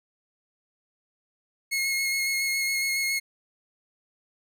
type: tone with vibrato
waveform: sawtooth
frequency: 2165 Hz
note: C#7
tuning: 41 cents flat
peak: -21 dBFS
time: 1.71-3.2 s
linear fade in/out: 20 ms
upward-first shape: square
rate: 7.2 Hz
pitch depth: 11 cents each way
effects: none